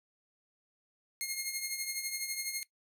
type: tone with tremolo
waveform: 10% pulse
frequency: 2142 Hz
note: C7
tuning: 40 cents sharp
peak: -23 dBFS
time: 1.21-2.63 s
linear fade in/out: 0 ms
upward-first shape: triangle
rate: 12 Hz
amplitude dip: 65%
effects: noise-tail reverb RT60 0.1 s tail -19 dB re dry